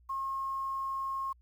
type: tone with quantisation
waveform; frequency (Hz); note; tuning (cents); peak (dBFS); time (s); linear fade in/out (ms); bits
sine; 1078; C#6; -49; -32; 0.09-1.33; 10; 10
effects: added 60 Hz sine -59 dBFS peak until 1.41 s